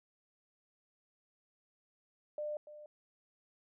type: tone with echo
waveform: sine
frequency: 599 Hz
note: D5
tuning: 34 cents sharp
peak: -36 dBFS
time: 2.38-2.57 s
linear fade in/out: 2 ms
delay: 290 ms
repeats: 1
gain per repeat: -13 dB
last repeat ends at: 2.86 s
effects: none